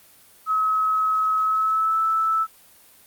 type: tone with pitch glide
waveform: sine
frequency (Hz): 1282 to 1314.2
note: E6 to E6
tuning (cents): -49 to -6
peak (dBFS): -18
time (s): 0.46-2.47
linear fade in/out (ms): 50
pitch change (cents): +43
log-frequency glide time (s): 1.41-2
effects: white hiss -52 dBFS RMS until 3.06 s + Opus 32 kbps